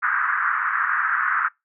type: band-pass noise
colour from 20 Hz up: pink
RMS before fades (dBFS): -22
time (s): 0.02-1.49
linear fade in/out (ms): 20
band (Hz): 1200 to 1700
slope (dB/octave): 48
effects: noise-tail reverb RT60 0.2 s tail -24 dB re dry